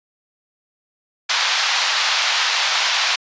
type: band-pass noise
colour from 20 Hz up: white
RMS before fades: -19 dBFS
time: 1.29-3.16 s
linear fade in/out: 10 ms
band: 770 to 5000 Hz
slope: 24 dB/octave
effects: resampled to 16000 Hz